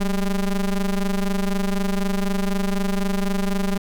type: ring-modulated tone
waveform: square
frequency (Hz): 100.9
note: G#2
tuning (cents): -49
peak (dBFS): -17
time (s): 0-3.78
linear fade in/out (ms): 10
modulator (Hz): 88.9
effects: none